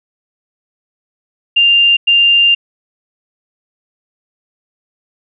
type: tone bursts at uneven times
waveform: sine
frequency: 2794 Hz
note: F7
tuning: in tune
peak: -6 dBFS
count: 2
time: 1.56-1.97 / 2.07-2.55 s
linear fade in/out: 10 ms
effects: none